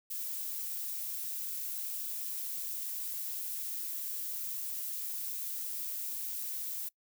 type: noise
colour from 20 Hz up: violet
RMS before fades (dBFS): -38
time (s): 0.1-6.89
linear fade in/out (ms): 10
effects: noise-tail reverb RT60 0.1 s tail -23 dB re dry